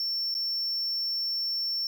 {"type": "tone with dropouts", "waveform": "triangle", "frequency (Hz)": 5420, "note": "E8", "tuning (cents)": 47, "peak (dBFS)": -26, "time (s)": [0, 1.87], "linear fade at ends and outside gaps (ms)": 1, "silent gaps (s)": [0.342, 0.35], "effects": []}